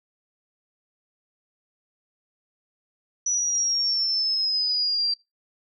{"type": "exponential sweep", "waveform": "sine", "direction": "down", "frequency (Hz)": [5920, 4699], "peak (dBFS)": -21, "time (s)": [3.26, 5.14], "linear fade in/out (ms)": 5, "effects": ["noise-tail reverb RT60 0.2 s tail -23 dB re dry"]}